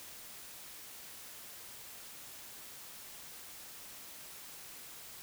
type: silence
effects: white hiss -50 dBFS RMS until 5.22 s